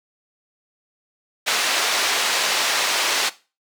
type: band-pass noise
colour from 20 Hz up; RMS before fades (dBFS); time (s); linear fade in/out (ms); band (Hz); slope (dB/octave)
white; -21; 1.46-3.3; 20; 490 to 4800; 12
effects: noise-tail reverb RT60 0.3 s tail -17 dB re dry